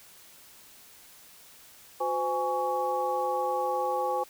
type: tone cluster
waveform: sine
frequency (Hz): 363.2 / 512 / 829 / 1122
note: F#4 / C5 / G#5 / C#6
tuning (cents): -32 / -38 / -3 / +21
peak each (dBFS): -37 / -30 / -29 / -34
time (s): 2-4.24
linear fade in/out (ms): 10
effects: white hiss -53 dBFS RMS until 4.29 s